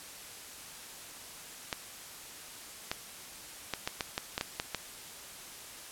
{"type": "clicks", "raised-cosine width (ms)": 0.2, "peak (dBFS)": -14, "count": 10, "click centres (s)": [1.728, 2.915, 3.737, 3.875, 4.008, 4.179, 4.379, 4.411, 4.599, 4.747], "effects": ["white hiss -47 dBFS RMS until 5.91 s", "low-pass 12000 Hz 12 dB/octave"]}